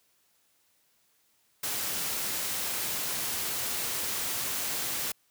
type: noise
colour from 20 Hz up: white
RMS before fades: -32 dBFS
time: 1.63-5.12 s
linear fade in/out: 5 ms
effects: white hiss -69 dBFS RMS until 5.3 s + high-pass 60 Hz 12 dB/octave